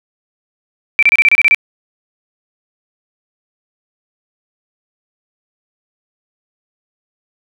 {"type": "tone bursts", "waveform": "sine", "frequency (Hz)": 2337, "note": "D7", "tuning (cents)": -9, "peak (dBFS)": -5, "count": 9, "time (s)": [0.99, 1.546], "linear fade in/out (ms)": 0, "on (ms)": 36, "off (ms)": 29, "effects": []}